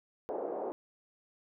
pink band-pass noise, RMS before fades -37 dBFS, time 0.29-0.72 s, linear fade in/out 0 ms, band 390 to 690 Hz, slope 24 dB/octave, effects none

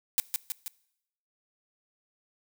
blue noise with echo, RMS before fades -24 dBFS, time 0.18-0.2 s, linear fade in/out 0 ms, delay 160 ms, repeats 3, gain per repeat -4 dB, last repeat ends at 0.68 s, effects noise-tail reverb RT60 0.8 s tail -22 dB re dry

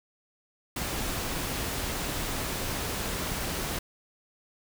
pink noise, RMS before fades -32 dBFS, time 0.76-3.79 s, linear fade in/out 5 ms, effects none

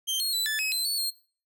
sawtooth tone with pitch steps, 3146 / 4287 / 3985 / 1743 / 2553 / 4088 / 4433 / 4229 Hz, G7 / C8 / B7 / A6 / D#7 / C8 / C#8 / C8, +6 / +41 / +15 / -17 / +44 / -41 / -1 / +18 cents, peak -23 dBFS, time 0.07-1.11 s, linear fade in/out 20 ms, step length 130 ms, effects noise-tail reverb RT60 0.4 s tail -20 dB re dry

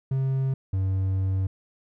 triangle tone pair in turn, 133.5 / 95.3 Hz, C3 / G2, +35 / -48 cents, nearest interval tritone, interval 583 cents, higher first, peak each -20 dBFS, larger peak neither, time 0.11-0.54 / 0.73-1.47 s, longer second, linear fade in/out 5 ms, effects none

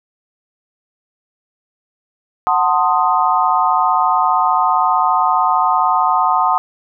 sine chord, F# diminished seventh, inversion none, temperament equal with one note detuned, 740 / 891.3 / 1046.5 / 1244.5 Hz, F#5 / A5 / C6 / Eb6, 0 / +22 / 0 / 0 cents, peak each -17 dBFS, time 2.47-6.58 s, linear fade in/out 0 ms, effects none

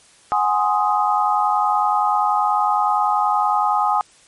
sine chord, Ab dominant seventh, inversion third, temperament equal with one note detuned, 740 / 830.6 / 1046.5 / 1248.8 Hz, Gb5 / Ab5 / C6 / Eb6, 0 / 0 / 0 / +6 cents, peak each -23 / -18 / -24 / -20 dBFS, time 0.32-4.01 s, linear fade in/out 0 ms, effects white hiss -51 dBFS RMS until 4.27 s + MP3 48 kbps

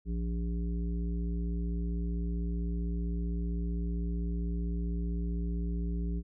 harmonic tone, 57.8 Hz, A#1, 14 cents flat, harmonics 1 / 3 / 5 / 7, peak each -31 / -36 / -44 / -47 dBFS, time 0.05-6.23 s, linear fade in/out 50 ms, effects none

